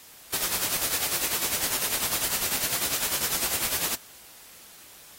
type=noise with tremolo; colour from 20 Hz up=white; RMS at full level=-25 dBFS; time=0.32-3.96 s; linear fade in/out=20 ms; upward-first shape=sine; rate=10 Hz; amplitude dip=60%; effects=white hiss -49 dBFS RMS until 5.18 s + AAC 48 kbps